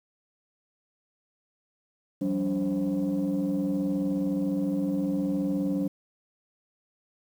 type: tone cluster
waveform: sine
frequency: 173.5 / 192.9 / 287.3 / 527 Hz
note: F3 / G3 / D4 / C5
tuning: -11 / -28 / -38 / +12 cents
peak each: -34 / -28 / -26 / -35 dBFS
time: 2.21-5.88 s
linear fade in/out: 10 ms
effects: tanh soft clip ceiling -19 dBFS + 9-bit